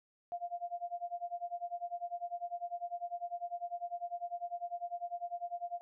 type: tone with tremolo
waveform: sine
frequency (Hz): 698.5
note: F5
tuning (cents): 0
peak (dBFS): -34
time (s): 0.32-5.81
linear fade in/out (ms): 0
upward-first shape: sine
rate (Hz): 10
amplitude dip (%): 95
effects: none